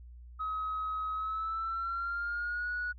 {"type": "tone with pitch glide", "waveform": "sine", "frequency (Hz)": [1273, 1462.3], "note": ["D#6", "F#6"], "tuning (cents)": [39, -21], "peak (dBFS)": -31, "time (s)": [0.39, 2.93], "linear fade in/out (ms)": 20, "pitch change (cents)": 240, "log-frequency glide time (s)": [1.13, 2.7], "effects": ["tanh soft clip ceiling -28 dBFS", "added 60 Hz sine -47 dBFS peak until 2.98 s"]}